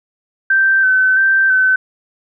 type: tone with vibrato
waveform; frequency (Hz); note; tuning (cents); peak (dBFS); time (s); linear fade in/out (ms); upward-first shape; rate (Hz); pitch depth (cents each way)
sine; 1543; G6; -28; -9; 0.5-1.76; 5; square; 1.5; 23
effects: none